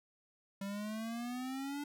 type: exponential sweep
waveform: square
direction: up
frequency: 195.1 to 292 Hz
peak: -39 dBFS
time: 0.61-1.84 s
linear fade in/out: 5 ms
effects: none